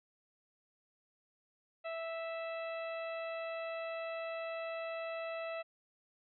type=harmonic tone; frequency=658 Hz; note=E5; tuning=3 cents flat; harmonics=1 / 2 / 3 / 4 / 5 / 6; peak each=-39 / -47 / -50 / -48 / -60 / -58 dBFS; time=1.84-5.63 s; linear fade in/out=20 ms; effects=none